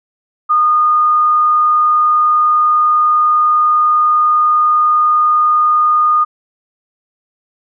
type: tone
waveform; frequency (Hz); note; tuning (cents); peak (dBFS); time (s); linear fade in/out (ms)
sine; 1225; D#6; -27; -8; 0.49-6.25; 20
effects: none